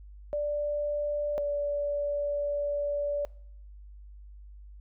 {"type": "tone pair in turn", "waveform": "sine", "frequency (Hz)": [587.3, 578.5], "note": ["D5", "D5"], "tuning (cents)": [0, -26], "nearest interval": "unison", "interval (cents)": 26, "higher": "first", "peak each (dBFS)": -27, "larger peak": "neither", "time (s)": [[0.33, 1.38], [1.38, 3.25]], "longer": "second", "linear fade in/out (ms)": 0, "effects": ["noise-tail reverb RT60 0.6 s tail -23 dB re dry", "added 50 Hz sine -45 dBFS peak until 4.8 s"]}